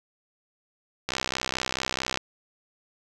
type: click train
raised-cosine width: 0.2 ms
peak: -9 dBFS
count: 71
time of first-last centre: 1.09-2.174 s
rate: 64.6 Hz
effects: none